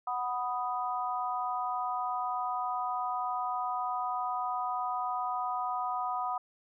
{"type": "chord", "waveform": "sine", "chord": "B major", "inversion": "second", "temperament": "equal", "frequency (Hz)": [740, 987.8, 1244.5], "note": ["F#5", "B5", "D#6"], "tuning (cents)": [0, 0, 0], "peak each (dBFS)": [-34, -35, -35], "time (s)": [0.07, 6.38], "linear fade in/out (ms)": 5, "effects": []}